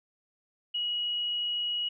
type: tone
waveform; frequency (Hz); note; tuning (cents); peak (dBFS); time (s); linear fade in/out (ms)
sine; 2907; F#7; -31; -28; 0.74-1.89; 10
effects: none